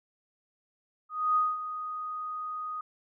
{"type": "tone with ADSR envelope", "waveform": "sine", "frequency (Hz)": 1244.5, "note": "D#6", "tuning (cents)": 0, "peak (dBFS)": -21, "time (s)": [1.09, 2.81], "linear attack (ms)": 270, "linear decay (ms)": 210, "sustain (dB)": -12, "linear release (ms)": 4, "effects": []}